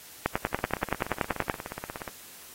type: two click trains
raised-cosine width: 0.5 ms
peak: -20 / -10 dBFS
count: 27 / 14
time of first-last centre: 0.53-2.078 / 0.26-1.498 s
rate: 16.8 / 10.5 Hz
effects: white hiss -48 dBFS RMS until 2.54 s + AAC 48 kbps